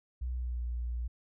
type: tone with pitch glide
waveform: sine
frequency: 62.1 to 59.67 Hz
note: B1 to A#1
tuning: +10 to +41 cents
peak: -32 dBFS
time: 0.21-1.08 s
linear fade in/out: 10 ms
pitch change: -69 cents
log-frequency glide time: 0.34-0.62 s
effects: none